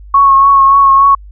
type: tone with vibrato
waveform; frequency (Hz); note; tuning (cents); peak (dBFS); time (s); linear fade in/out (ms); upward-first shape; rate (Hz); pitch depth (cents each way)
sine; 1100; C#6; -14; -3; 0.14-1.15; 5; triangle; 3.5; 29
effects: added 50 Hz sine -30 dBFS peak until 1.31 s